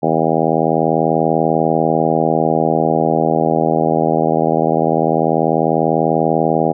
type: harmonic tone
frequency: 80.2 Hz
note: E2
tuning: 47 cents flat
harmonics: 2 / 3 / 4 / 5 / 6 / 7 / 8 / 9 / 10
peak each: -21 / -21 / -21 / -21 / -21 / -21 / -21 / -21 / -21 dBFS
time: 0.02-6.73 s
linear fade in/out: 20 ms
effects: none